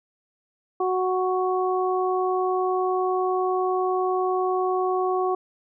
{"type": "harmonic tone", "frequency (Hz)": 370, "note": "F#4", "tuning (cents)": 0, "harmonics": [1, 2, 3], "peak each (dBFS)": [-23, -26, -28], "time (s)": [0.8, 5.35], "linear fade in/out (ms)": 5, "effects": []}